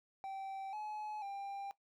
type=tone with pitch steps; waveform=triangle; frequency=776 / 850 / 794 Hz; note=G5 / G#5 / G5; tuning=-18 / +40 / +22 cents; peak=-39 dBFS; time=0.24-1.71 s; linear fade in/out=0 ms; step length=490 ms; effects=noise-tail reverb RT60 0.1 s tail -17 dB re dry